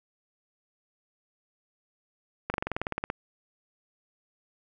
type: slowing click train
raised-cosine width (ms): 0.5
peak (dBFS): -14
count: 13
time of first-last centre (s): 2.5-3.101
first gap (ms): 40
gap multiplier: 1.04
effects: none